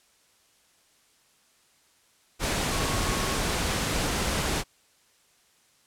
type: tone in noise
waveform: sine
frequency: 1100 Hz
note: C#6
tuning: 14 cents flat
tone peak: -36 dBFS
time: 2.7-3.41 s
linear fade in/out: 50 ms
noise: pink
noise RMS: -27 dBFS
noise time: 2.39-4.64 s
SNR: -12 dB
effects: white hiss -63 dBFS RMS until 5.86 s + low-pass 10000 Hz 12 dB/octave